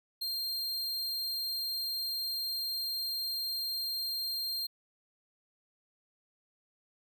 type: tone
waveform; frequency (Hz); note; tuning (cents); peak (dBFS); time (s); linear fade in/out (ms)
45% pulse; 4192; C8; +2; -32; 0.21-4.67; 10
effects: none